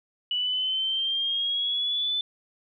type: exponential sweep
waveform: sine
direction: up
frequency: 2947 to 3520 Hz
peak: -24 dBFS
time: 0.31-2.21 s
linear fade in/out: 2 ms
effects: none